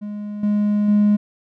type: tone with level steps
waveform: triangle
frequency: 207.7 Hz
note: G#3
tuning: in tune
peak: -24 / -13 / -9 dBFS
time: 0.01-1.17 s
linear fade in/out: 20 ms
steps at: 0.43 / 0.88 s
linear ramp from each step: 5 ms
effects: tanh soft clip ceiling -7 dBFS